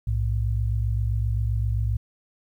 sine tone pair together, 60.86 / 108.5 Hz, B1 / A2, -25 / -24 cents, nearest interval minor seventh, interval 1001 cents, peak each -24 dBFS, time 0.07-1.97 s, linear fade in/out 5 ms, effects 10-bit

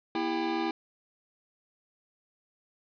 square tone cluster, 241.2 / 329.9 / 401.3 / 795 Hz, B3 / E4 / G4 / G5, -41 / +1 / +41 / +24 cents, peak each -38 / -31 / -38 / -35 dBFS, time 0.15-0.71 s, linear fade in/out 2 ms, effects resampled to 11025 Hz + 9-bit

